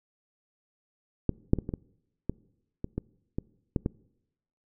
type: clicks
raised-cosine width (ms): 3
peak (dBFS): -10 / -6 / -18 / -20 / -18 / -15 / -19 / -17 / -17 / -13 / -14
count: 11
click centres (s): 1.293 / 1.534 / 1.587 / 1.691 / 1.738 / 2.296 / 2.844 / 2.98 / 3.385 / 3.762 / 3.861
effects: noise-tail reverb RT60 0.9 s tail -24 dB re dry